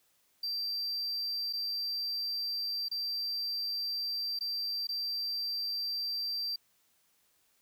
triangle tone with dropouts, 4699 Hz, D8, in tune, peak -31 dBFS, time 0.43-6.56 s, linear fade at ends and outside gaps 5 ms, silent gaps 1.528-1.533 / 2.885-2.913 / 4.39-4.408 / 4.871-4.889 s, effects white hiss -71 dBFS RMS until 7.61 s

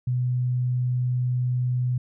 sine tone, 124.9 Hz, B2, 20 cents sharp, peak -21 dBFS, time 0.07-1.98 s, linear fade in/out 5 ms, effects none

